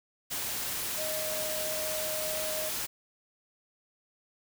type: tone in noise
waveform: sine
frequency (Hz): 622.3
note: D#5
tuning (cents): 0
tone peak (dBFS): -35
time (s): 0.97-2.7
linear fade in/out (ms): 20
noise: white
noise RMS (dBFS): -34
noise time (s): 0.3-2.87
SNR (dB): -4
effects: none